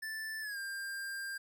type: tone with pitch glide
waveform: square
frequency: 1760 to 1595.4 Hz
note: A6 to G6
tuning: 0 to +30 cents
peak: -39 dBFS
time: 0.02-1.38 s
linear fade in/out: 10 ms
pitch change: -170 cents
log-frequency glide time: 0.41-0.58 s
effects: 12-bit